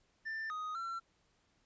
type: tone with pitch steps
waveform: triangle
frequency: 1781 / 1249 / 1354 Hz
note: A6 / D#6 / E6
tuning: +21 / +6 / +46 cents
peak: -36 dBFS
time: 0.25-1 s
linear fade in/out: 20 ms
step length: 250 ms
effects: pink hiss -74 dBFS RMS until 1.65 s + resampled to 16000 Hz

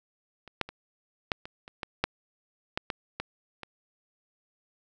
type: clicks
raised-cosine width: 0.3 ms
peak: -30 / -10 / -25 / -10 / -24 / -28 / -17 / -8 / -12 / -14 / -16 / -23 dBFS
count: 12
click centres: 0.477 / 0.613 / 0.69 / 1.318 / 1.455 / 1.679 / 1.832 / 2.04 / 2.775 / 2.902 / 3.2 / 3.633 s
effects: none

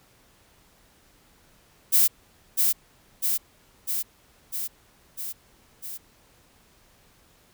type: noise with echo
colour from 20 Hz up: violet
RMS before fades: -18 dBFS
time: 1.92-2.08 s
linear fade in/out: 20 ms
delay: 650 ms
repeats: 6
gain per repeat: -3 dB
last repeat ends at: 5.98 s
effects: pink hiss -59 dBFS RMS until 7.53 s

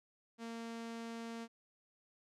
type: tone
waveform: sawtooth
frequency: 230 Hz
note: A#3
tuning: 23 cents flat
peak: -39 dBFS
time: 0.38-1.48 s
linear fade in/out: 50 ms
effects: low-pass 8000 Hz 12 dB/octave

